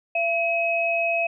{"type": "tone pair together", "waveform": "sine", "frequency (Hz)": [675.7, 2551], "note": ["E5", "D#7"], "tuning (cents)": [43, 43], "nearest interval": "octave + major seventh", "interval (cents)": 2300, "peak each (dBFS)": -23, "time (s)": [0.15, 1.27], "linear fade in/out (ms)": 5, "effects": []}